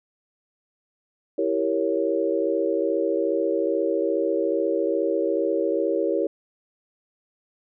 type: chord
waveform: sine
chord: E diminished seventh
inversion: none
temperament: equal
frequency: 329.6 / 392 / 466.2 / 554.4 Hz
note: E4 / G4 / Bb4 / Db5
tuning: 0 / 0 / 0 / 0 cents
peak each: -26 dBFS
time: 1.38-6.27 s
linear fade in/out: 5 ms
effects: none